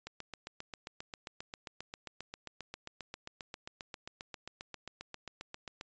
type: click train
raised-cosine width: 0.2 ms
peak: -25 dBFS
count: 44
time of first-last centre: 0.07-5.811 s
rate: 7.49 Hz
effects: resampled to 16000 Hz